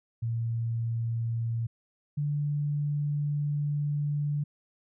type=tone pair in turn; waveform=sine; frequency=115.5 / 146.28 Hz; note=A#2 / D3; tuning=-16 / -7 cents; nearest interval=major third; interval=409 cents; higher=second; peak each=-27 / -26 dBFS; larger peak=second; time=0.22-1.67 / 2.17-4.44 s; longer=second; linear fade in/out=10 ms; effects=none